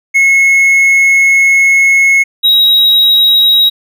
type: tone pair in turn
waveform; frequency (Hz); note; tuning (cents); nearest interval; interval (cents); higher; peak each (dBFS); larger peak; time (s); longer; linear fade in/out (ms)
triangle; 2179 / 3823; C#7 / A#7; -30 / +43; minor seventh; 973; second; -3; neither; 0.14-2.24 / 2.43-3.7; first; 20
effects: none